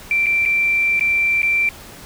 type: tone with dropouts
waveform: sine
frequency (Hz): 2349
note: D7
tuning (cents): 0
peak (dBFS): -14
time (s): 0.11-1.69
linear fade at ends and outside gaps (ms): 1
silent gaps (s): 0.26-0.266 / 0.453-0.459 / 0.995-1.009 / 1.419-1.43
effects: pink hiss -39 dBFS RMS until 2.05 s